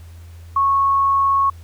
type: tone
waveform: sine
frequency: 1101 Hz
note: C#6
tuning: 12 cents flat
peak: -13 dBFS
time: 0.56-1.5 s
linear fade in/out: 5 ms
effects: added 84 Hz sine -36 dBFS peak until 1.63 s + pink hiss -52 dBFS RMS until 1.63 s